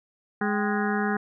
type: harmonic tone with a mistuned harmonic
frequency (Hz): 207.7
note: G#3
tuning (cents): 0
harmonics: 1 / 2 / 4 / 5 / 6 / 7 / 8 / 9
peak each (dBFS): -26 / -30 / -31 / -37 / -36 / -33 / -33 / -38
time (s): 0.41-1.17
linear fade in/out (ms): 5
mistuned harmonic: 4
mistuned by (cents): -100
effects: none